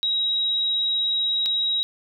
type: tone pair in turn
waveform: sine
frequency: 3829 / 3829 Hz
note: A#7 / A#7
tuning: +46 / +46 cents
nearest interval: unison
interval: 0 cents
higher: neither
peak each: -20 dBFS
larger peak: neither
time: 0.03-1.46 / 1.46-1.83 s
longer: first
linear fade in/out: 0 ms
effects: none